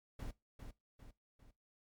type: noise with echo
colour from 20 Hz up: brown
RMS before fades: -44 dBFS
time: 0.19-0.31 s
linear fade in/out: 5 ms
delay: 400 ms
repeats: 3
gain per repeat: -6 dB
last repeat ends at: 1.51 s
effects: noise-tail reverb RT60 0.2 s tail -19 dB re dry + MP3 96 kbps